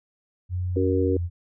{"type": "tone with pitch glide", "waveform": "sine", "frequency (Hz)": [90.4, 86.67], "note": ["F#2", "F2"], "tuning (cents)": [-40, -13], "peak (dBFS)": -24, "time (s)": [0.49, 1.3], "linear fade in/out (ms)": 50, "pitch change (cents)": -73, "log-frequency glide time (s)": [0.8, 1.06]}
{"type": "harmonic tone", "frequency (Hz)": 93.7, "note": "F#2", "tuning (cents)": 22, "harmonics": [3, 4, 5], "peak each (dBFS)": [-25, -25, -25], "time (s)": [0.76, 1.17], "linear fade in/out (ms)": 5}
{"effects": []}